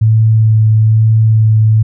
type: tone with vibrato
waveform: sine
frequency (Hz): 110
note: A2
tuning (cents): 0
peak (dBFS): -5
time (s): 0.01-1.83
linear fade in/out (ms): 10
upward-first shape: sine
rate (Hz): 1.1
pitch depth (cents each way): 12
effects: none